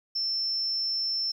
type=tone; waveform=sine; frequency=5350 Hz; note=E8; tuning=25 cents sharp; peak=-26 dBFS; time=0.15-1.32 s; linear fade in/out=10 ms; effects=10-bit